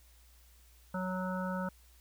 harmonic tone, 185 Hz, F#3, in tune, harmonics 1 / 3 / 5 / 7 / 8, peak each -35 / -40 / -42 / -43 / -44 dBFS, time 0.94-1.69 s, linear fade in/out 5 ms, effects added 60 Hz sine -59 dBFS peak until 2 s + white hiss -65 dBFS RMS until 2 s

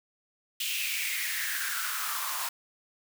white noise with high-pass filter sweep, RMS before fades -32 dBFS, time 0.6-2.49 s, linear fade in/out 5 ms, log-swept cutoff 2900 to 950 Hz, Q 5.1, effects none

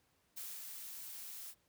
blue noise with ADSR envelope, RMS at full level -45 dBFS, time 0.36-1.55 s, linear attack 18 ms, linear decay 250 ms, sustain -3 dB, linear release 63 ms, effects pink hiss -75 dBFS RMS until 1.68 s + high-pass 60 Hz 12 dB/octave

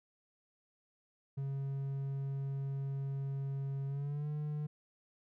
triangle tone with pitch glide, 137.3 to 149.73 Hz, C#3 to D3, -16 to +34 cents, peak -33 dBFS, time 1.37-4.67 s, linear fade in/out 10 ms, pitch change +150 cents, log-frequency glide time 3.87-4.29 s, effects none

